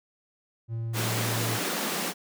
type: tone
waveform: triangle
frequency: 114.4 Hz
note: A#2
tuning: 32 cents flat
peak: -27 dBFS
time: 0.68-1.6 s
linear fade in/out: 50 ms
type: high-pass noise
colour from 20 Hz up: pink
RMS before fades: -30 dBFS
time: 0.93-2.14 s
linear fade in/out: 50 ms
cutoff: 160 Hz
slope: 96 dB/octave
effects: none